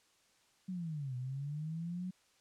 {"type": "linear two-way sweep", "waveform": "sine", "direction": "down then up", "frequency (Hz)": [190, 123.47, 186], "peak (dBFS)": -37, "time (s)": [0.68, 2.11], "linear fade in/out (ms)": 10, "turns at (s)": 1.16, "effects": ["white hiss -70 dBFS RMS until 2.4 s", "low-pass 8000 Hz 12 dB/octave"]}